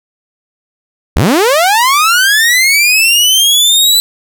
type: linear sweep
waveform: sawtooth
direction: up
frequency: 45 to 4008 Hz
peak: -3 dBFS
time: 1.16-4 s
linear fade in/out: 0 ms
effects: none